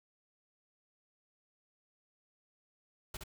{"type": "noise with echo", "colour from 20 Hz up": "pink", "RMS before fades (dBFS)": -41, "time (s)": [3.14, 3.17], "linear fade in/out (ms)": 5, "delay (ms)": 67, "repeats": 1, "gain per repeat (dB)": -4, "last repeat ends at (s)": 3.237, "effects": []}